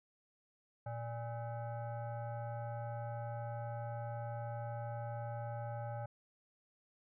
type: tone with frequency modulation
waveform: sine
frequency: 116.54 Hz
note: A#2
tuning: in tune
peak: -39 dBFS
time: 0.86-6.06 s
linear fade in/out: 5 ms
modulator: 703 Hz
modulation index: 0.99
effects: none